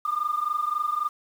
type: tone pair together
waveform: sine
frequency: 1195 / 1218.7 Hz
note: D6 / D#6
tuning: +30 / -36 cents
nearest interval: unison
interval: 34 cents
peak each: -26 dBFS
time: 0.05-1.09 s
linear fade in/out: 5 ms
effects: tanh soft clip ceiling -17 dBFS + 8-bit